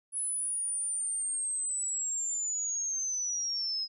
sine linear sweep, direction down, 10240 to 5060 Hz, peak -30 dBFS, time 0.12-3.88 s, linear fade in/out 50 ms, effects none

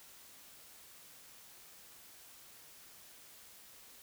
silence, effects white hiss -57 dBFS RMS until 4.02 s

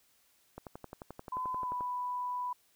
click train, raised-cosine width 1 ms, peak -29 dBFS, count 15, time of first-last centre 0.58-1.808 s, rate 11.4 Hz
sine tone with pitch glide, 1013 to 990.4 Hz, B5 to B5, +44 to +5 cents, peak -33 dBFS, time 1.32-2.53 s, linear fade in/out 5 ms, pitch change -39 cents, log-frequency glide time 1.61-1.7 s
effects white hiss -69 dBFS RMS until 2.75 s

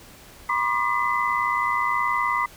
sine tone cluster, 973 / 1072 / 1193 / 2016 Hz, B5 / C6 / D6 / B6, -26 / +42 / +27 / +35 cents, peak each -26 dBFS, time 0.49-2.46 s, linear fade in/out 5 ms, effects pink hiss -47 dBFS RMS until 2.56 s

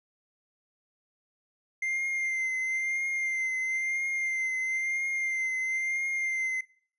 triangle tone with vibrato, 2093 Hz, C7, in tune, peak -26 dBFS, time 1.82-6.61 s, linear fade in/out 5 ms, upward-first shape triangle, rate 1 Hz, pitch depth 35 cents each way, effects noise-tail reverb RT60 0.5 s tail -21 dB re dry + resampled to 24000 Hz

